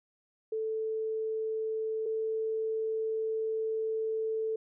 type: tone pair in turn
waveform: sine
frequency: 440 / 441.6 Hz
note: A4 / A4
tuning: 0 / +6 cents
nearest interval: unison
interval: 6 cents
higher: second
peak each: -30 / -29 dBFS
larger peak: second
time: 0.52-2.06 / 2.06-4.56 s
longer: second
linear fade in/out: 5 ms
effects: none